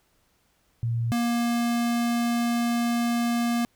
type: tone pair in turn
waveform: sine / square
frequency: 116.54 / 236.5 Hz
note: A#2 / A#3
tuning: 0 / +25 cents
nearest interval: octave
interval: 1225 cents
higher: second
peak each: -23 dBFS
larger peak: neither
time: 0.83-1.12 / 1.12-3.65 s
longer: second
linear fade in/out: 0 ms
effects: pink hiss -67 dBFS RMS until 3.75 s